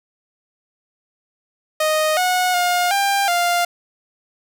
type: tone with pitch steps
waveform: sawtooth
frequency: 621 / 730 / 712 / 796 / 699 Hz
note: D#5 / F#5 / F5 / G5 / F5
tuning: -3 / -24 / +33 / +26 / +1 cents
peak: -12 dBFS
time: 1.8-3.65 s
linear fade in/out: 5 ms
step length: 370 ms
effects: 7-bit

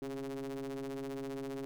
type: ring-modulated tone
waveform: square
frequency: 69.3 Hz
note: C#2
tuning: in tune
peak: -36 dBFS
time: 0.02-1.65 s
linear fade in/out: 0 ms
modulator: 339 Hz
effects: none

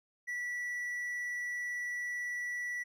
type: tone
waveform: triangle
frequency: 1953 Hz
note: B6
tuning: 20 cents flat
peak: -33 dBFS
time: 0.27-2.84 s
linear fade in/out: 20 ms
effects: none

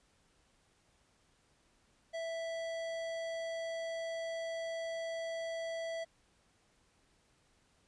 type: tone with tanh clipping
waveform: sine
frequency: 659.3 Hz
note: E5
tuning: in tune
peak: -39 dBFS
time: 2.13-6.05 s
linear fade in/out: 20 ms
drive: 18 dB
effects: pink hiss -71 dBFS RMS until 7.87 s + resampled to 22050 Hz

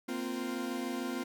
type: chord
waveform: 40% pulse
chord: Bb suspended second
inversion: none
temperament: equal with one note detuned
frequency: 233.1 / 259.7 / 349.2 Hz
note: Bb3 / C4 / F4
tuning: 0 / -13 / 0 cents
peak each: -39 / -36 / -39 dBFS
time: 0.08-1.24 s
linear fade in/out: 10 ms
effects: none

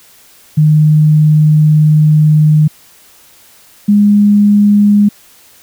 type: tone pair in turn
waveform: sine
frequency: 153 / 205.6 Hz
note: D#3 / G#3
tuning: -29 / -17 cents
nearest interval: perfect fourth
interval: 512 cents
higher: second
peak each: -4 dBFS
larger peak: neither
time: 0.57-2.68 / 3.88-5.09 s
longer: first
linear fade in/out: 10 ms
effects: white hiss -43 dBFS RMS until 5.62 s

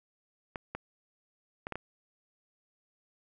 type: clicks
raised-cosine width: 0.5 ms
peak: -21 dBFS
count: 5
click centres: 0.558 / 0.75 / 1.669 / 1.723 / 1.756 s
effects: none

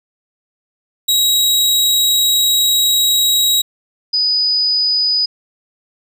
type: tone pair in turn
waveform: sawtooth / sine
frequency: 3832 / 4975 Hz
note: A#7 / D#8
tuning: +47 / -1 cents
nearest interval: perfect fourth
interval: 452 cents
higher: second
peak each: -8 / -12 dBFS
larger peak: first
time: 1.08-3.62 / 4.13-5.26 s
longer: first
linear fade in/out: 10 ms
effects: none

